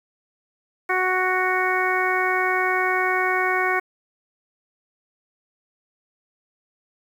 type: harmonic tone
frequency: 370 Hz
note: F#4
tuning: in tune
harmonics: 1 / 2 / 3 / 4 / 5 / 6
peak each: -26 / -26 / -26 / -26 / -26 / -26 dBFS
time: 0.89-3.8 s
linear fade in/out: 10 ms
effects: 8-bit